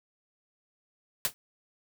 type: noise with exponential decay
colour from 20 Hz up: white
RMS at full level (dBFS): -23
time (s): 1.25-1.34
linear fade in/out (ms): 0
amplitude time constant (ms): 18
effects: none